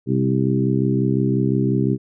harmonic tone with a mistuned harmonic, 65.7 Hz, C2, 8 cents sharp, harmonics 2 / 3 / 4 / 5 / 6, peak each -20 / -22 / -23 / -24 / -25 dBFS, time 0.06-1.98 s, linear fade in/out 50 ms, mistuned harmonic 2, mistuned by -37 cents, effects none

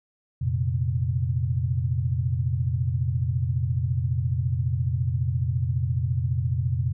sine chord, F suspended fourth, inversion none, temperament just, 87.31 / 116.41 / 130.96 Hz, F2 / Bb2 / C3, 0 / -2 / +2 cents, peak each -27 / -26 / -26 dBFS, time 0.41-6.93 s, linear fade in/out 10 ms, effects none

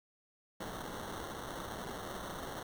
white noise with sample-and-hold, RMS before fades -43 dBFS, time 0.6-2.63 s, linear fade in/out 5 ms, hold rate 2450 Hz, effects none

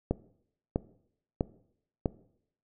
click train, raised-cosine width 2 ms, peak -13 dBFS, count 4, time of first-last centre 0.11-2.058 s, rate 1.54 Hz, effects noise-tail reverb RT60 0.7 s tail -19 dB re dry

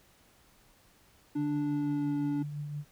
triangle tone with pitch glide, 293.7 to 288.7 Hz, D4 to D4, 0 to -30 cents, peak -27 dBFS, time 1.35-2.43 s, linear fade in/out 10 ms, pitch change -30 cents, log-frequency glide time 1.5-2.13 s
sine tone with tremolo, 146.83 Hz, D3, in tune, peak -33 dBFS, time 1.35-2.85 s, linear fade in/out 50 ms, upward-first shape triangle, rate 5.8 Hz, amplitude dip 40%
effects pink hiss -63 dBFS RMS until 2.91 s

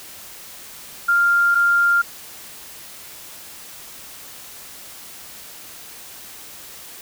sine tone pair in turn, 1396.9 / 1396.9 Hz, F6 / F6, 0 / 0 cents, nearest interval unison, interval 0 cents, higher neither, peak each -13 dBFS, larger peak neither, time 1.08-1.55 / 1.55-2.02 s, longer neither, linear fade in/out 10 ms, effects white hiss -39 dBFS RMS until 7.01 s

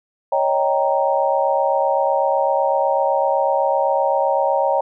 sine chord, Eb dominant seventh, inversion third, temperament equal, 554.4 / 622.3 / 784 / 932.3 Hz, Db5 / Eb5 / G5 / Bb5, 0 / 0 / 0 / 0 cents, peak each -19 / -22 / -21 / -21 dBFS, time 0.32-4.81 s, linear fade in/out 5 ms, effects none

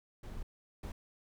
brown noise bursts at uneven times, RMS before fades -42 dBFS, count 2, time 0.23-0.43 / 0.83-0.92 s, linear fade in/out 5 ms, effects none

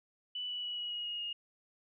sine tone with pitch steps, 2974 / 2953 / 2933 / 2913 / 2893 / 2873 / 2853 Hz, F#7 / F#7 / F#7 / F#7 / F#7 / F7 / F7, +8 / -4 / -16 / -28 / -40 / +48 / +36 cents, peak -36 dBFS, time 0.35-1.33 s, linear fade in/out 5 ms, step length 140 ms, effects none

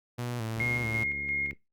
sawtooth tone with vibrato, 116.54 Hz, A#2, in tune, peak -28 dBFS, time 0.18-1.04 s, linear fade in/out 10 ms, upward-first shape square, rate 2.3 Hz, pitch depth 69 cents each way
click train, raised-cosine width 3 ms, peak -32 dBFS, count 69, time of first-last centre 0.57-1.53 s, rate 70.8 Hz
sine tone with tremolo, 2143 Hz, C7, 41 cents sharp, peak -27 dBFS, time 0.6-1.51 s, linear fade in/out 0 ms, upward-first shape square, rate 2.9 Hz, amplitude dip 40%
effects noise-tail reverb RT60 0.2 s tail -20 dB re dry + Opus 48 kbps

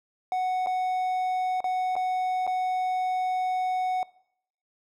triangle tone with dropouts, 740 Hz, F#5, in tune, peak -22 dBFS, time 0.32-4.03 s, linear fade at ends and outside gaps 1 ms, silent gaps 0.662-0.67 / 1.605-1.642 / 1.955-1.964 / 2.467-2.475 s, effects noise-tail reverb RT60 0.7 s tail -21 dB re dry

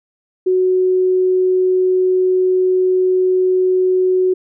sine tone, 370 Hz, F#4, in tune, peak -11 dBFS, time 0.46-4.34 s, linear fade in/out 10 ms, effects none

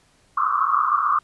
pink band-pass noise, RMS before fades -20 dBFS, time 0.37-1.19 s, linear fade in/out 5 ms, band 1100 to 1300 Hz, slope 96 dB/octave, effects pink hiss -59 dBFS RMS until 1.23 s + resampled to 24000 Hz

